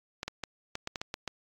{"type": "clicks", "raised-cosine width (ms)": 0.2, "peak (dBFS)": -17, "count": 9, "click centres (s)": [0.231, 0.28, 0.437, 0.754, 0.874, 0.958, 1.015, 1.141, 1.277], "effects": ["AAC 64 kbps"]}